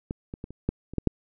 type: clicks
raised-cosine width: 3 ms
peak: -17 / -22 / -22 / -28 / -11 / -26 / -11 / -7 dBFS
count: 8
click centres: 0.109 / 0.339 / 0.441 / 0.506 / 0.69 / 0.936 / 0.983 / 1.073 s
effects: none